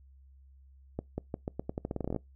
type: accelerating click train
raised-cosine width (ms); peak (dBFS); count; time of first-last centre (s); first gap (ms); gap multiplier
2; -20; 17; 0.99-2.163; 190; 0.85
effects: noise-tail reverb RT60 0.2 s tail -25 dB re dry + added 67 Hz sine -54 dBFS peak until 2.35 s